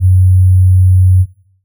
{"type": "tone with sample-and-hold", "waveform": "sine", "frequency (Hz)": 92.5, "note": "F#2", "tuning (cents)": 0, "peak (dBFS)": -4, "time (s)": [0, 1.26], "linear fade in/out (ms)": 50, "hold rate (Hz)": 11025, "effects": ["noise-tail reverb RT60 0.6 s tail -19 dB re dry"]}